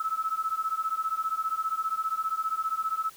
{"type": "beating tone pair", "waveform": "sine", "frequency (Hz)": [1297, 1312], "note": ["E6", "E6"], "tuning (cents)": [-28, -9], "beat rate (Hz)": 15, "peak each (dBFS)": -30, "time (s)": [0, 3.1], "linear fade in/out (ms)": 5, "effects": ["white hiss -52 dBFS RMS until 3.16 s"]}